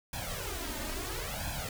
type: noise with flanger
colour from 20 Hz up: pink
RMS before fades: -37 dBFS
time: 0.13-1.69 s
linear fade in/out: 2 ms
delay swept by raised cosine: 1.2 to 3.3 ms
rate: 0.74 Hz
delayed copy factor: +0.95
effects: none